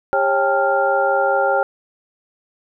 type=tone cluster; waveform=sine; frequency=399.3 / 547 / 794 / 879 / 1393 Hz; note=G4 / C#5 / G5 / A5 / F6; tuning=+32 / -23 / +22 / -2 / -5 cents; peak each=-24 / -18 / -19 / -26 / -21 dBFS; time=0.13-1.63 s; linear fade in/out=0 ms; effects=none